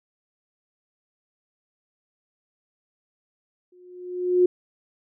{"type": "tone with exponential growth", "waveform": "sine", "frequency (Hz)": 360.2, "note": "F#4", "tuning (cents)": -46, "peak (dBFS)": -12, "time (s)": [3.72, 4.46], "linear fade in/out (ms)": 5, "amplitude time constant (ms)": 160, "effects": []}